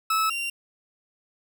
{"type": "tone pair in turn", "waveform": "40% pulse", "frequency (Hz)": [1302, 2767], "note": ["E6", "F7"], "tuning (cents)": [-22, -17], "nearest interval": "octave + minor second", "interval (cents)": 1305, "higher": "second", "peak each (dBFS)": [-20, -26], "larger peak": "first", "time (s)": [[0.1, 0.3], [0.3, 0.5]], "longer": "neither", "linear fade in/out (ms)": 5, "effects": []}